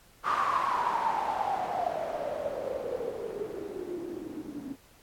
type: noise with low-pass filter sweep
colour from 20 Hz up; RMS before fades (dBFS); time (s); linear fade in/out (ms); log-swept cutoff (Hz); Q
blue; -32; 0.23-4.77; 50; 1200 to 270; 9.7
effects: pink hiss -59 dBFS RMS until 5.02 s + AAC 64 kbps